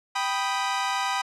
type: chord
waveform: sawtooth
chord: G augmented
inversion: none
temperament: equal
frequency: 784 / 987.8 / 1244.5 Hz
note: G5 / B5 / D#6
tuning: 0 / 0 / 0 cents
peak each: -25 / -24 / -27 dBFS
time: 0.15-1.22 s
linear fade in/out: 10 ms
effects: low-pass 7000 Hz 12 dB/octave